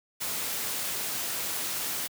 white noise, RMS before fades -32 dBFS, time 0.2-2.08 s, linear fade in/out 20 ms, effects high-pass 100 Hz 12 dB/octave

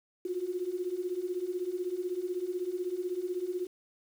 sine beating tone pair, 350 / 366 Hz, F4 / F#4, +4 / -19 cents, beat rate 16 Hz, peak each -36 / -33 dBFS, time 0.25-3.67 s, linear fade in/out 5 ms, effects 9-bit

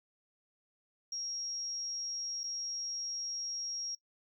triangle tone with dropouts, 5600 Hz, F8, 4 cents sharp, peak -33 dBFS, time 1.12-3.95 s, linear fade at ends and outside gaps 5 ms, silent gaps 2.434-2.439 s, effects noise-tail reverb RT60 0.1 s tail -23 dB re dry + tanh soft clip ceiling -34 dBFS

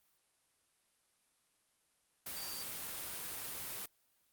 sine tone in noise, 4652 Hz, D8, 17 cents flat, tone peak -46 dBFS, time 2.36-2.63 s, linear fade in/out 5 ms, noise white, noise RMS -43 dBFS, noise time 2.26-3.86 s, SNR -6 dB, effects white hiss -75 dBFS RMS until 4.32 s + Opus 32 kbps

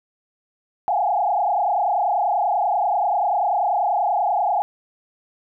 sine tone with frequency modulation, 770 Hz, G5, 31 cents flat, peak -17 dBFS, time 0.88-4.62 s, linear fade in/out 0 ms, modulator 30.3 Hz, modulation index 2.8, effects none

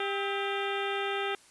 harmonic tone with a mistuned harmonic, 397.2 Hz, G4, 23 cents sharp, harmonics 1 / 2 / 3 / 4 / 5 / 6 / 7 / 8 / 9, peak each -33 / -36 / -38 / -39 / -40 / -41 / -41 / -42 / -43 dBFS, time 0-1.35 s, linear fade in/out 2 ms, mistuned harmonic 3, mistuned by +130 cents, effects white hiss -58 dBFS RMS until 1.5 s + resampled to 24000 Hz

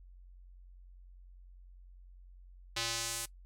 square tone with band-pass filter sweep, 115.7 Hz, A#2, 13 cents flat, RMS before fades -37 dBFS, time 2.76-3.26 s, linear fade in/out 10 ms, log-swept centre 4100 to 10000 Hz, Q 1.2, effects noise-tail reverb RT60 0.1 s tail -20 dB re dry + added 45 Hz sine -52 dBFS peak until 3.45 s

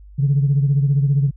sine beating tone pair, 138.9 / 153.9 Hz, C#3 / D#3, +4 / -19 cents, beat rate 15 Hz, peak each -13 / -21 dBFS, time 0.18-1.31 s, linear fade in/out 20 ms, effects tanh soft clip ceiling -8 dBFS + added 50 Hz sine -39 dBFS peak until 1.36 s

